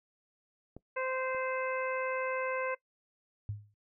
clicks, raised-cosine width 2 ms, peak -32 / -39 dBFS, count 2, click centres 0.766 / 1.348 s
harmonic tone, 519 Hz, C5, 14 cents flat, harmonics 1 / 2 / 3 / 4 / 5, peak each -34 / -38 / -40 / -41 / -44 dBFS, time 0.96-2.75 s, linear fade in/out 10 ms
sine tone with exponential decay, 103.83 Hz, G#2, in tune, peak -31 dBFS, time 3.49-3.74 s, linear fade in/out 0 ms, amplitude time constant 53 ms
effects noise-tail reverb RT60 0.1 s tail -20 dB re dry

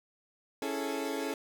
30% pulse chord, A major seventh, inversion first, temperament equal, 277.2 / 329.6 / 415.3 / 440 Hz, C#4 / E4 / G#4 / A4, 0 / 0 / 0 / 0 cents, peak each -34 / -37 / -37 / -35 dBFS, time 0.62-1.34 s, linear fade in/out 2 ms, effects none

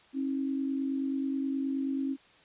sine tone pair together, 270 / 319.4 Hz, C#4 / D#4, -45 / +45 cents, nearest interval minor third, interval 290 cents, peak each -29 / -37 dBFS, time 0.13-2.17 s, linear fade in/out 50 ms, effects white hiss -59 dBFS RMS until 2.44 s + resampled to 8000 Hz

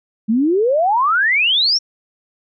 sine exponential sweep, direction up, 207.7 to 5700 Hz, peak -12 dBFS, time 0.28-1.79 s, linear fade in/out 20 ms, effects none

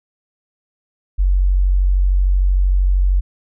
sine tone, 46.52 Hz, F#1, 10 cents sharp, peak -11 dBFS, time 1.18-3.21 s, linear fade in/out 20 ms, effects none

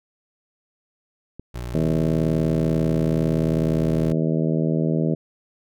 clicks, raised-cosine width 3 ms, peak -23 / -33 dBFS, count 2, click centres 1.396 / 1.87 s
25% pulse tone, 60.6 Hz, B1, 32 cents flat, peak -25 dBFS, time 1.54-4.13 s, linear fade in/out 10 ms
harmonic tone, 79.8 Hz, D#2, 44 cents sharp, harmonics 2 / 3 / 4 / 5 / 6 / 7 / 8, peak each -21 / -25 / -27 / -29 / -31 / -32 / -33 dBFS, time 1.74-5.15 s, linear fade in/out 10 ms
effects none

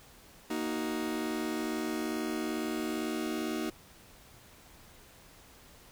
40% pulse chord, D# minor, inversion second, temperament just, 233.3 / 311.1 / 373.4 Hz, A#3 / D#4 / F#4, +2 / 0 / +16 cents, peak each -36 / -34 / -37 dBFS, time 0.5-3.7 s, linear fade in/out 5 ms, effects pink hiss -56 dBFS RMS until 5.91 s

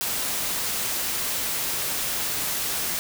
white noise, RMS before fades -27 dBFS, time 0.01-2.99 s, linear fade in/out 0 ms, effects none

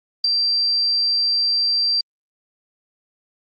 sine tone with ADSR envelope, 4706 Hz, D8, 3 cents sharp, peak -11 dBFS, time 0.24-2.01 s, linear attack 6 ms, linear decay 7 ms, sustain -5 dB, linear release 4 ms, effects Opus 32 kbps

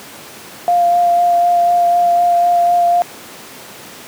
sine tone with vibrato, 698.5 Hz, F5, in tune, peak -9 dBFS, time 0.68-3.02 s, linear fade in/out 0 ms, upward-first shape sine, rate 4 Hz, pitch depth 12 cents each way, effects pink hiss -34 dBFS RMS until 4.07 s + high-pass 200 Hz 12 dB/octave

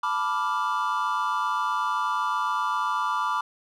triangle chord, B half-diminished seventh, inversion third, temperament equal, 880 / 987.8 / 1174.7 / 1396.9 Hz, A5 / B5 / D6 / F6, 0 / 0 / 0 / 0 cents, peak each -31 / -26 / -25 / -31 dBFS, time 0.03-3.41 s, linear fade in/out 5 ms, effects none

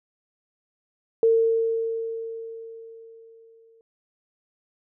sine tone with exponential decay, 453.8 Hz, A#4, 47 cents flat, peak -14 dBFS, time 1.23-3.81 s, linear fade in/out 1 ms, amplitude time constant 560 ms, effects none

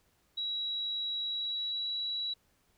sine tone with pitch glide, 3883 to 3910 Hz, B7 to B7, -30 to -18 cents, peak -32 dBFS, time 0.37-2.34 s, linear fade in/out 10 ms, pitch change +12 cents, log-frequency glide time 1.22-1.88 s, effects pink hiss -71 dBFS RMS until 2.77 s

